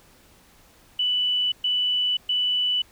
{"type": "tone bursts", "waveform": "sine", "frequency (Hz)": 2974, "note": "F#7", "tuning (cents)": 8, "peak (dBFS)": -20, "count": 3, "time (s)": [0.99, 2.82], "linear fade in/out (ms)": 5, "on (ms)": 530, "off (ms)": 120, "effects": ["pink hiss -55 dBFS RMS until 2.91 s"]}